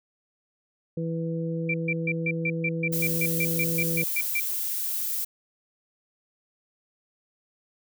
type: harmonic tone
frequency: 164.81 Hz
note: E3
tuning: in tune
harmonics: 1 / 2 / 3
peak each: -28 / -35 / -33 dBFS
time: 0.97-4.04 s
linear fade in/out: 5 ms
type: tone bursts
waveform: sine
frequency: 2349 Hz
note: D7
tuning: in tune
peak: -24 dBFS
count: 15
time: 1.69-4.4 s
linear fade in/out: 5 ms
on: 50 ms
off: 140 ms
type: noise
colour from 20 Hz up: violet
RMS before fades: -29 dBFS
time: 2.92-5.25 s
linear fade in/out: 10 ms
effects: none